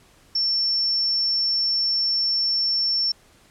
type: tone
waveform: sine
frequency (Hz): 5420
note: E8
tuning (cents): +47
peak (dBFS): -19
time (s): 0.35-3.12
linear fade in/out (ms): 5
effects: pink hiss -55 dBFS RMS until 3.5 s + low-pass 11000 Hz 12 dB/octave